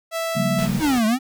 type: tone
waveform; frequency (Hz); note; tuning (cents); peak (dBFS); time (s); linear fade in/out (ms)
sawtooth; 659.3; E5; 0; -19; 0.11-0.69; 50
type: chord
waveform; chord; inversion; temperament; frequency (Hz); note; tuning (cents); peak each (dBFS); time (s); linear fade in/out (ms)
sine; G half-diminished seventh; second; equal with one note detuned; 138.59 / 178.7 / 196 / 233.1; Db3 / F3 / G3 / Bb3; 0 / +40 / 0 / 0; -25 / -25 / -24 / -26; 0.35-0.81; 20
type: noise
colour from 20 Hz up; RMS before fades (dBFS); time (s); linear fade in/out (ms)
pink; -32; 0.58-0.99; 10
type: exponential two-way sweep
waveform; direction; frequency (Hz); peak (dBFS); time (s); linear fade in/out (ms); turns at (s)
square; down then up; 329.6 to 211.2 to 270.7; -17; 0.79-1.19; 50; 1.06
effects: none